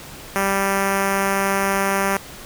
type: tone with notch filter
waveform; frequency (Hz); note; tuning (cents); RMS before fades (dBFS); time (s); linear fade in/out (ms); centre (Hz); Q
5% pulse; 196; G3; 0; -20; 0.36-2.17; 0; 4000; 0.82
effects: pink hiss -38 dBFS RMS until 2.45 s